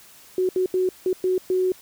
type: tone bursts at uneven times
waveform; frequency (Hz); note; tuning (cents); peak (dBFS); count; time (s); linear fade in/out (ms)
sine; 370; F#4; 0; -18; 6; 0.38-0.49 / 0.56-0.66 / 0.74-0.89 / 1.06-1.13 / 1.24-1.38 / 1.5-1.72; 2
effects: white hiss -49 dBFS RMS until 1.81 s